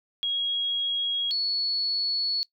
sine tone pair in turn, 3298 / 4402 Hz, G#7 / C#8, -13 / -13 cents, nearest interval perfect fourth, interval 500 cents, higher second, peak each -24 dBFS, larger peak neither, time 0.23-1.31 / 1.31-2.43 s, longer second, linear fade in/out 0 ms, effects noise-tail reverb RT60 0.1 s tail -20 dB re dry

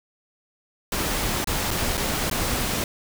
pink noise with dropouts, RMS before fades -25 dBFS, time 0.92-2.84 s, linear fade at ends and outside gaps 2 ms, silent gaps 1.444-1.472 / 1.707-1.711 / 1.972-1.976 / 2.299-2.312 s, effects none

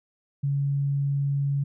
sine tone, 140.4 Hz, C#3, 22 cents sharp, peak -22 dBFS, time 0.43-1.64 s, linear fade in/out 10 ms, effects none

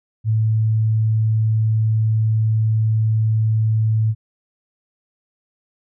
sine tone, 110 Hz, A2, in tune, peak -14 dBFS, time 0.24-4.15 s, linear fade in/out 50 ms, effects none

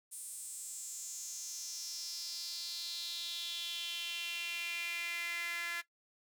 sawtooth tone with high-pass filter sweep, 342.3 Hz, F4, 35 cents flat, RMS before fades -41 dBFS, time 0.11-5.82 s, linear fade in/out 20 ms, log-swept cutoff 9200 to 1800 Hz, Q 4.7, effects noise-tail reverb RT60 0.1 s tail -17 dB re dry

